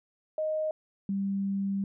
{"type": "tone pair in turn", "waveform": "sine", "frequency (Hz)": [622.3, 196.81], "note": ["D#5", "G3"], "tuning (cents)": [0, 7], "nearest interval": "octave + minor sixth", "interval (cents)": 1993, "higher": "first", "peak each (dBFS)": -27, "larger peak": "neither", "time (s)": [[0.38, 0.71], [1.09, 1.84]], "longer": "second", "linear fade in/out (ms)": 2, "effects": []}